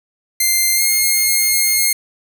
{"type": "tone with pitch glide", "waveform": "5% pulse", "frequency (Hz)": [2093, 2138], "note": ["C7", "C7"], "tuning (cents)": [0, 37], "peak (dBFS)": -3, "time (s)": [0.4, 1.93], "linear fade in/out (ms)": 5, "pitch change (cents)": 37, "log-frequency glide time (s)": [0.75, 0.82], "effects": []}